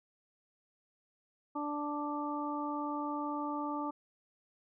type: harmonic tone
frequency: 293.7 Hz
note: D4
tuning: in tune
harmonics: 1 / 2 / 3 / 4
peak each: -37 / -44 / -39 / -40 dBFS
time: 1.55-3.91 s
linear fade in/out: 10 ms
effects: none